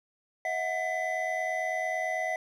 triangle tone cluster, 642 / 731 / 2002 Hz, E5 / F#5 / B6, -46 / -21 / +23 cents, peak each -31 dBFS, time 0.45-2.36 s, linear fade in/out 2 ms, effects none

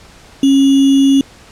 sine tone with sample-and-hold, 273.7 Hz, C#4, 22 cents flat, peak -6 dBFS, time 0.43-1.21 s, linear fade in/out 2 ms, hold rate 3150 Hz, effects pink hiss -41 dBFS RMS until 1.51 s + low-pass 8000 Hz 12 dB/octave

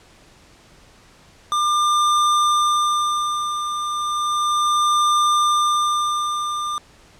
square tone with tremolo, 1198 Hz, D6, 34 cents sharp, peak -15 dBFS, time 1.52-6.78 s, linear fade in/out 0 ms, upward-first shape sine, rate 0.34 Hz, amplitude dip 60%, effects pink hiss -50 dBFS RMS until 7.19 s + low-pass 8000 Hz 12 dB/octave

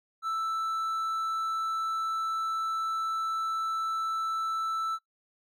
triangle tone, 1322 Hz, E6, 5 cents sharp, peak -26 dBFS, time 0.22-4.99 s, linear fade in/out 50 ms, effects noise-tail reverb RT60 0.1 s tail -18 dB re dry

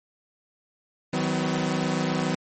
sawtooth tone cluster, 159.6 / 186.9 / 252.8 Hz, D#3 / F#3 / B3, +44 / +18 / +41 cents, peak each -24 dBFS, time 1.13-2.35 s, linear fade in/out 5 ms, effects MP3 32 kbps

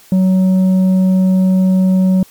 sine tone with tanh clipping, 187 Hz, F#3, 19 cents sharp, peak -9 dBFS, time 0.12-2.23 s, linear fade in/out 2 ms, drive 5 dB, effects white hiss -44 dBFS RMS until 2.3 s + MP3 96 kbps

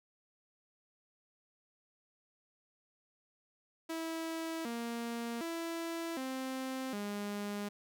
sawtooth tone with pitch steps, 326.1 / 233.9 / 332.7 / 262 / 204.8 Hz, E4 / A#3 / E4 / C4 / G#3, -19 / +6 / +16 / +2 / -24 cents, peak -33 dBFS, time 3.89-7.69 s, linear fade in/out 10 ms, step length 760 ms, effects none

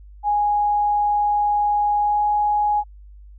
sine tone with pitch glide, 828 to 833.3 Hz, G#5 to G#5, -5 to +6 cents, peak -16 dBFS, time 0.23-2.84 s, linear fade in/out 50 ms, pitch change +11 cents, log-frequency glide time 1.98-2.23 s, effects added 50 Hz sine -40 dBFS peak until 3.38 s

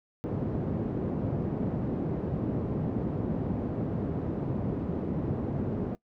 pink band-pass noise, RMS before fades -31 dBFS, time 0.24-5.95 s, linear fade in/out 0 ms, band 120 to 360 Hz, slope 12 dB/octave, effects noise-tail reverb RT60 0.1 s tail -20 dB re dry

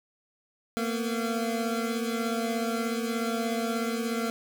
25% pulse tone cluster, 228 / 244.7 / 685 Hz, A#3 / B3 / F5, -38 / -16 / -34 cents, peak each -25 / -31 / -33 dBFS, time 0.77-4.3 s, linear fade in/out 0 ms, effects none

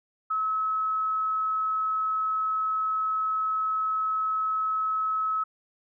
sine tone, 1290 Hz, E6, 38 cents flat, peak -24 dBFS, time 0.3-5.44 s, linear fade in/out 10 ms, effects none

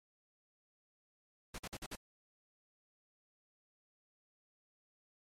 pink noise bursts, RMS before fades -44 dBFS, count 5, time 1.54-1.956 s, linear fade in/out 5 ms, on 44 ms, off 49 ms, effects low-pass 11000 Hz 12 dB/octave + MP3 64 kbps

